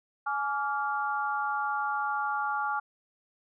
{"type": "tone cluster", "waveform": "sine", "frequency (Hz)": [842, 1155, 1397], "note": ["G#5", "D6", "F6"], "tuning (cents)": [24, -29, 0], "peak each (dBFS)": [-31, -33, -32], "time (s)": [0.26, 2.8], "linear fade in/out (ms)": 10, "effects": []}